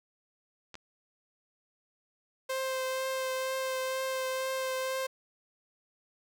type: clicks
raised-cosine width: 0.2 ms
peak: -27 dBFS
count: 2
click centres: 0.743 / 0.754 s
type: tone with vibrato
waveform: sawtooth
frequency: 523.3 Hz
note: C5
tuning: in tune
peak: -27 dBFS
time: 2.49-5.07 s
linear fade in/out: 10 ms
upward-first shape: triangle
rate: 2.1 Hz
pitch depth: 14 cents each way
effects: none